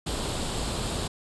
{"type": "noise with comb filter", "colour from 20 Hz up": "pink", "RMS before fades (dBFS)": -30, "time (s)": [0.06, 1.08], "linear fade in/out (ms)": 10, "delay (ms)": 0.25, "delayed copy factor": 0.5, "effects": ["resampled to 24000 Hz"]}